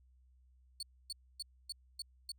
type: tone bursts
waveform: 35% pulse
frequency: 4435 Hz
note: C#8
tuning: in tune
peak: -38 dBFS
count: 6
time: 0.8-2.318 s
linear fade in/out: 2 ms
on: 28 ms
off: 270 ms
effects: added 63 Hz sine -63 dBFS peak until 2.38 s